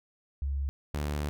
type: tone pair in turn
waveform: sine / sawtooth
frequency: 69.3 / 73.68 Hz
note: C#2 / D2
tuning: 0 / +6 cents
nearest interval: minor second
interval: 106 cents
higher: second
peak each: -28 / -26 dBFS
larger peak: second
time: 0.42-0.69 / 0.94-1.29 s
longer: second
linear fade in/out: 0 ms
effects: none